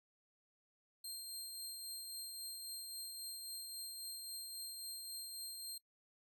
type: tone with tremolo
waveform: 20% pulse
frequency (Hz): 4186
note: C8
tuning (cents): 0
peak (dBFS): -38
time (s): 1.04-5.78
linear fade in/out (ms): 5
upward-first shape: triangle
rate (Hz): 3.7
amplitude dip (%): 35
effects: noise-tail reverb RT60 0.1 s tail -21 dB re dry

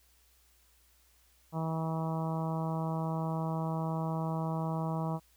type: harmonic tone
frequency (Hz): 161.3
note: E3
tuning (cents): -37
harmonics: 1 / 2 / 3 / 4 / 5 / 6 / 7 / 8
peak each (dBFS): -32 / -42 / -44 / -41 / -42 / -42 / -45 / -52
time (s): 1.52-5.2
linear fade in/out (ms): 50
effects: added 60 Hz sine -67 dBFS peak until 5.36 s + white hiss -67 dBFS RMS until 5.36 s

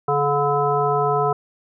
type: harmonic tone with a mistuned harmonic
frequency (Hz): 144.4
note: D3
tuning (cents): -29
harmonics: 1 / 3 / 5 / 7 / 9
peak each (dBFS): -26 / -21 / -22 / -24 / -24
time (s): 0.08-1.33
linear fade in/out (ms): 5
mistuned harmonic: 3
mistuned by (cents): -20
effects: none

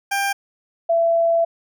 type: tone pair in turn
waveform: 20% pulse / sine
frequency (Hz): 795 / 669.7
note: G5 / E5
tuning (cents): +24 / +27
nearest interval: minor third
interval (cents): 297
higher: first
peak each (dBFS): -14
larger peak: neither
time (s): 0.11-0.33 / 0.89-1.45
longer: second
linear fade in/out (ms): 10
effects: none

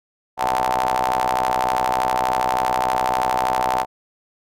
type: ring-modulated tone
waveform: sawtooth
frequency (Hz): 63.4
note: B1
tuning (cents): +46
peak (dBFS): -11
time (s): 0.37-3.86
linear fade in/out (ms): 50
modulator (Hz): 818
effects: none

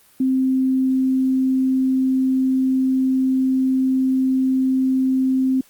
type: tone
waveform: sine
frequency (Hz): 261.6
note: C4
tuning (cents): 0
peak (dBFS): -15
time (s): 0.2-5.61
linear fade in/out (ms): 5
effects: white hiss -53 dBFS RMS until 5.69 s + Opus 32 kbps

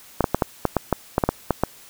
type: clicks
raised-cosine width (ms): 1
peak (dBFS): -3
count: 12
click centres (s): 0.207 / 0.242 / 0.346 / 0.422 / 0.653 / 0.767 / 0.927 / 1.181 / 1.238 / 1.29 / 1.507 / 1.636
effects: white hiss -47 dBFS RMS until 1.89 s

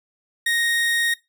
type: tone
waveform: 30% pulse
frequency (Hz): 1864.7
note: A#6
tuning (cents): 0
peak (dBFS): -16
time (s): 0.46-1.14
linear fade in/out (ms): 5
effects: noise-tail reverb RT60 0.2 s tail -20 dB re dry

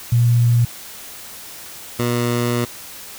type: tone pair in turn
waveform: sine / 15% pulse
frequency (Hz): 119 / 120.17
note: A#2 / B2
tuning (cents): +36 / -47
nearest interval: unison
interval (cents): 17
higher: second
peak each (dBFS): -11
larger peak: neither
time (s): 0.12-0.65 / 1.99-2.65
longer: second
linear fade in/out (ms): 5
effects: white hiss -36 dBFS RMS until 3.18 s

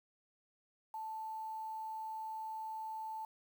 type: tone with quantisation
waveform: sine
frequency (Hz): 880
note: A5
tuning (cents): 0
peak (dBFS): -40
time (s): 0.94-3.25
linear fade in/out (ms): 2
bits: 10
effects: none

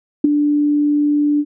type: tone with ADSR envelope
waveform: sine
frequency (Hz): 293.7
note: D4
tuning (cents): 0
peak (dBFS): -4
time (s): 0.24-1.45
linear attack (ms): 6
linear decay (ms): 10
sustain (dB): -8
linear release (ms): 53
effects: none

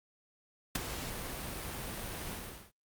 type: noise with ADSR envelope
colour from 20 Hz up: pink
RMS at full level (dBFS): -29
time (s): 0.75-2.72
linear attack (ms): 5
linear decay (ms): 17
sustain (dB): -11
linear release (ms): 390
effects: Opus 48 kbps

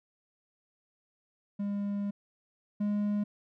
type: tone pair in turn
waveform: triangle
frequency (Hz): 202.3 / 206.6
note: G#3 / G#3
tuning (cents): -45 / -9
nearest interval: unison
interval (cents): 36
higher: second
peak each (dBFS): -28 / -25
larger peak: second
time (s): 1.59-2.11 / 2.8-3.24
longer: first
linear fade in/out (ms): 10
effects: none

